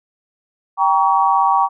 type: chord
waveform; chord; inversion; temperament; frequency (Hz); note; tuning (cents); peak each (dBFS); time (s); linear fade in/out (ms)
sine; G diminished; none; just; 784 / 940.8 / 1128.9; G5 / Bb5 / Db6; 0 / +16 / +31; -16; 0.77-1.69; 50
effects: none